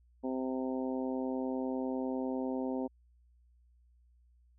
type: harmonic tone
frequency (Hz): 130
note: C3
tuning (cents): -11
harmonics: 2 / 3 / 4 / 5 / 6 / 7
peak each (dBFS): -34 / -40 / -40 / -45 / -47 / -47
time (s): 0.23-2.88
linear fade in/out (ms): 20
effects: added 60 Hz sine -62 dBFS peak until 4.58 s